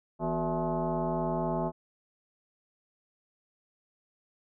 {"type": "tone with frequency modulation", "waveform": "sine", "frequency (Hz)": 246.9, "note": "B3", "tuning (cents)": 0, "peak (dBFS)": -27, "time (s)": [0.19, 1.72], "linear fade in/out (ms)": 50, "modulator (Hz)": 205, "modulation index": 3.4, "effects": []}